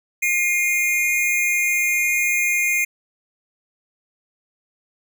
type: tone pair together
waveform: square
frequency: 2119 / 2443 Hz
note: C7 / D#7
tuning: +21 / -32 cents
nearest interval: major second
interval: 247 cents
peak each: -21 dBFS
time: 0.22-2.85 s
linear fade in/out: 10 ms
effects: none